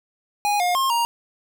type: tone with pitch steps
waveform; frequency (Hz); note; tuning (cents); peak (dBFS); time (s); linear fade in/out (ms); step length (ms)
square; 824 / 713 / 1068 / 938; G#5 / F5 / C6 / A#5; -14 / +36 / +35 / +11; -19; 0.45-1.05; 0; 150
effects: none